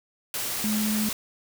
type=tone in noise; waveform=sine; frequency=213.7 Hz; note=G#3; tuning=50 cents sharp; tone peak=-24 dBFS; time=0.64-1.09 s; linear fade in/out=2 ms; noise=white; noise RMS=-30 dBFS; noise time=0.34-1.13 s; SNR=+3 dB; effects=none